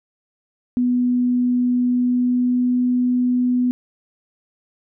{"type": "tone with pitch glide", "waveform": "sine", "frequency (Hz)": [246.9, 248.3], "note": ["B3", "B3"], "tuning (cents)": [0, 9], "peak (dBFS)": -15, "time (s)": [0.77, 3.71], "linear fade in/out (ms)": 0, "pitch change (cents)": 9, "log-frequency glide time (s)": [1.87, 2.78], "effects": []}